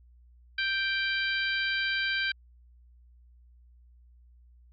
harmonic tone, 784 Hz, G5, in tune, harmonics 2 / 3 / 4 / 5 / 6, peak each -29 / -33 / -35 / -37 / -39 dBFS, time 0.58-2.32 s, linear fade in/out 5 ms, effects added 60 Hz sine -54 dBFS peak until 4.72 s

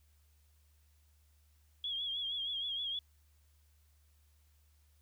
sine tone with vibrato, 3303 Hz, G#7, 10 cents flat, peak -35 dBFS, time 1.84-2.99 s, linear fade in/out 2 ms, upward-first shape triangle, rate 6.4 Hz, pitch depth 77 cents each way, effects added 74 Hz sine -65 dBFS peak until 5.01 s + white hiss -75 dBFS RMS until 5.01 s

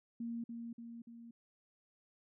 sine tone with echo, 233.1 Hz, A#3, in tune, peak -38 dBFS, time 0.2-0.44 s, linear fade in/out 5 ms, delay 290 ms, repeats 3, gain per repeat -4 dB, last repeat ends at 1.31 s, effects none

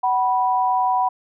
sine tone pair together, 751.2 / 982 Hz, F#5 / B5, +26 / -10 cents, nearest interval perfect fourth, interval 464 cents, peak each -19 dBFS, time 0.03-1.09 s, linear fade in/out 10 ms, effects none

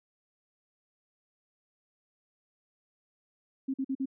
sine tone bursts, 267.3 Hz, C4, 37 cents sharp, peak -28 dBFS, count 4, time 3.68-4.058 s, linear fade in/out 10 ms, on 60 ms, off 46 ms, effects none

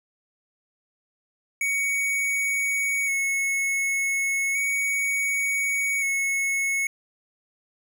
square tone with vibrato, 2217 Hz, C#7, in tune, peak -23 dBFS, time 1.61-6.87 s, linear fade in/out 2 ms, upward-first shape square, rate 0.34 Hz, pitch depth 19 cents each way, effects none

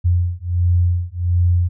sine beating tone pair, 87.31 / 88.71 Hz, F2 / F2, 0 / +28 cents, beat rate 1.4 Hz, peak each -17 dBFS, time 0.04-1.69 s, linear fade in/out 20 ms, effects none

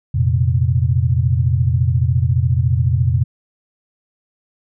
sine chord, F suspended fourth, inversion none, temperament equal, 87.31 / 116.54 / 130.81 Hz, F2 / Bb2 / C3, 0 / 0 / 0 cents, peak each -17 dBFS, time 0.14-3.24 s, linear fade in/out 10 ms, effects none

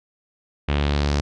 sawtooth tone with low-pass filter sweep, 72.3 Hz, D2, 27 cents flat, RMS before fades -21 dBFS, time 0.68-1.21 s, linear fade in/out 10 ms, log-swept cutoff 2900 to 5700 Hz, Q 2.2, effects none

